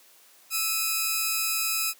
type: tone pair together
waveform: 5% pulse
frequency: 1314.7 / 2489 Hz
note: E6 / D#7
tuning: -5 / 0 cents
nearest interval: major seventh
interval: 1105 cents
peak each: -17 dBFS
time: 0.5-1.94 s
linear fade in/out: 50 ms
effects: white hiss -56 dBFS RMS until 1.99 s + high-pass 300 Hz 12 dB/octave